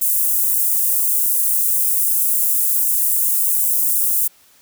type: high-pass noise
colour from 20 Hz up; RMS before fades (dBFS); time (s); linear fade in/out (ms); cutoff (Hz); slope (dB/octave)
white; -17; 0.01-4.28; 10; 9000; 24
effects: white hiss -52 dBFS RMS until 4.61 s